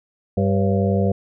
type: harmonic tone with a mistuned harmonic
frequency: 98 Hz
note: G2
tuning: in tune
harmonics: 1 / 2 / 4 / 5 / 6 / 7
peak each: -20 / -20 / -26 / -24 / -27 / -29 dBFS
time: 0.37-1.12 s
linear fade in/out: 5 ms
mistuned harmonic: 6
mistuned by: -80 cents
effects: none